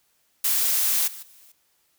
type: noise with level steps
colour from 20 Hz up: blue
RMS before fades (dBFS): -22 / -39 / -52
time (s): 0.44-1.52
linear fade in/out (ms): 5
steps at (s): 1.07 / 1.22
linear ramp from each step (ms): 10
effects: white hiss -67 dBFS RMS until 1.98 s